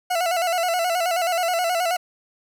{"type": "tone with vibrato", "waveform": "40% pulse", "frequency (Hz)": 698, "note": "F5", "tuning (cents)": -1, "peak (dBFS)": -19, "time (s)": [0.1, 1.97], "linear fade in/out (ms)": 10, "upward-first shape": "square", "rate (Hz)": 9.4, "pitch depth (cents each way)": 72, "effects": []}